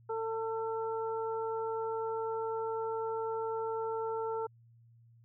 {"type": "harmonic tone", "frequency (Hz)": 448, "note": "A4", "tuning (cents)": 31, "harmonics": [1, 2, 3], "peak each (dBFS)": [-34, -38, -43], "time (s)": [0.09, 4.47], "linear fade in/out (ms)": 10, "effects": ["added 116 Hz sine -58 dBFS peak until 5.24 s"]}